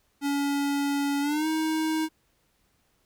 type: tone with pitch glide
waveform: square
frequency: 283 to 315.8 Hz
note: C#4 to D#4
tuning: +36 to +26 cents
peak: -25 dBFS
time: 0.21-2.09 s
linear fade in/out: 50 ms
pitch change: +190 cents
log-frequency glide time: 1.21-1.47 s
effects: pink hiss -69 dBFS RMS until 3.05 s